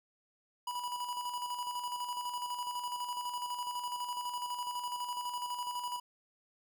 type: tone with tremolo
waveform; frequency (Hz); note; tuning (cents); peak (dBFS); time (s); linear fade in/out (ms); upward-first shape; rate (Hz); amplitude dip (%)
square; 979; B5; -15; -35; 0.67-6; 5; square; 12; 45
effects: none